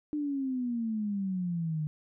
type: exponential sweep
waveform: sine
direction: down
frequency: 302.7 to 150.5 Hz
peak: -29 dBFS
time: 0.13-1.87 s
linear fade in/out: 0 ms
effects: none